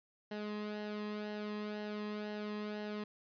sawtooth tone with flanger, 210 Hz, G#3, 19 cents sharp, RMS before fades -41 dBFS, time 0.31-3.04 s, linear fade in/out 5 ms, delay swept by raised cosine 0.84 to 1.37 ms, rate 2 Hz, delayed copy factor -0.6, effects resampled to 11025 Hz

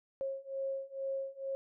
sine beating tone pair, 540 / 542.2 Hz, C#5 / C#5, -45 / -38 cents, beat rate 2.2 Hz, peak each -39 / -38 dBFS, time 0.21-1.55 s, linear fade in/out 0 ms, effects none

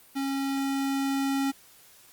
square tone with level ramp, 273.4 Hz, C#4, 24 cents flat, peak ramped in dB -28 to -25 dBFS, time 0.15-1.52 s, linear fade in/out 20 ms, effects white hiss -55 dBFS RMS until 2.12 s + Opus 32 kbps

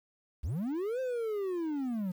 triangle linear two-way sweep, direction up then down, 52.9 to 527 to 174.5 Hz, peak -29 dBFS, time 0.43-2.12 s, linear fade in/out 10 ms, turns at 1 s, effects 10-bit

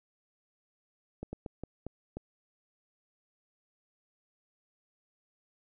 slowing click train, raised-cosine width 2 ms, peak -25 dBFS, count 6, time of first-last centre 1.23-2.17 s, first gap 100 ms, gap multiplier 1.32, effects none

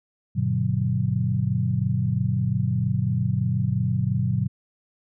sine chord, G major seventh, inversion none, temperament equal with one note detuned, 98 / 121.07 / 146.83 / 185 Hz, G2 / B2 / D3 / F#3, 0 / -34 / 0 / 0 cents, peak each -28 / -23 / -28 / -27 dBFS, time 0.35-4.48 s, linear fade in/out 20 ms, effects none

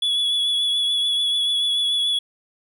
triangle tone with vibrato, 3397 Hz, G#7, 38 cents sharp, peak -17 dBFS, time 0.02-2.19 s, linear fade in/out 5 ms, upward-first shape sine, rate 6.9 Hz, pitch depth 22 cents each way, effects none

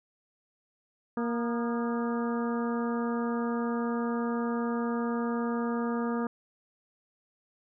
harmonic tone with a mistuned harmonic, 234.9 Hz, A#3, 13 cents sharp, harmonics 1 / 2 / 3 / 4 / 5 / 6 / 7, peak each -29 / -34 / -41 / -40 / -39 / -46 / -46 dBFS, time 1.17-6.27 s, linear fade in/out 2 ms, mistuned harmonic 5, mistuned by +64 cents, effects none

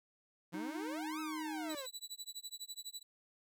sawtooth exponential two-way sweep, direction up then down, 164.81 to 1318.5 to 497.2 Hz, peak -40 dBFS, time 0.52-1.87 s, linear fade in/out 20 ms, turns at 1.2 s
harmonic tone, 311.1 Hz, D#4, in tune, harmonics 1 / 3 / 5 / 7, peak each -40 / -50 / -54 / -57 dBFS, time 0.54-1.75 s, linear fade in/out 2 ms
25% pulse tone with tremolo, 3951 Hz, B7, in tune, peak -38 dBFS, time 1.69-3.03 s, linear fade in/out 10 ms, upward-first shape sine, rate 12 Hz, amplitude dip 100%
effects none

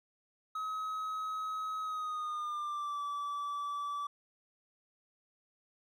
triangle tone with pitch glide, 1275 to 1155.8 Hz, D#6 to D6, +42 to -28 cents, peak -33 dBFS, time 0.55-4.07 s, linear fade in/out 5 ms, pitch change -170 cents, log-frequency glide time 1.81-3.02 s, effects none

